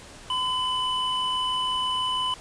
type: tone pair together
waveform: triangle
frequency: 1019 / 2991 Hz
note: C6 / F#7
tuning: -46 / +18 cents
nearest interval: octave + perfect fifth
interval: 1864 cents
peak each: -25 dBFS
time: 0.3-2.34 s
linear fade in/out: 2 ms
effects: pink hiss -45 dBFS RMS until 2.4 s + resampled to 22050 Hz